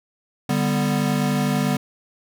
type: chord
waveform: square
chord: G major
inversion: second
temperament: equal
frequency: 146.83 / 196 / 246.9 Hz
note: D3 / G3 / B3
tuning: 0 / 0 / 0 cents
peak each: -24 dBFS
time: 0.49-1.77 s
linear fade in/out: 5 ms
effects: none